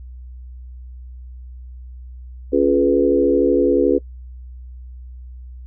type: chord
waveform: sine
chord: C# dominant seventh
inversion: none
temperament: equal with one note detuned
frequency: 277.2 / 349.2 / 422.6 / 493.9 Hz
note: C#4 / E#4 / G#4 / B4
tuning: 0 / 0 / +30 / 0 cents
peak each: -18 dBFS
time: 2.52-3.99 s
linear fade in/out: 20 ms
effects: noise-tail reverb RT60 0.1 s tail -25 dB re dry + added 62 Hz sine -33 dBFS peak until 5.66 s